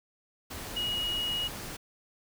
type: tone in noise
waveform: sine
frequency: 2894 Hz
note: F#7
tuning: 39 cents flat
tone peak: -29 dBFS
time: 0.76-1.48 s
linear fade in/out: 10 ms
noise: pink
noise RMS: -40 dBFS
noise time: 0.5-1.77 s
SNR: +8 dB
effects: none